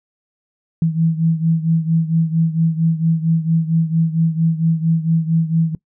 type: beating tone pair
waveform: sine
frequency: 162.1 / 166.5 Hz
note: E3 / E3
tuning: -29 / +18 cents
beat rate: 4.4 Hz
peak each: -15 / -19 dBFS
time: 0.82-5.75 s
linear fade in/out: 2 ms
effects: noise-tail reverb RT60 0.1 s tail -21 dB re dry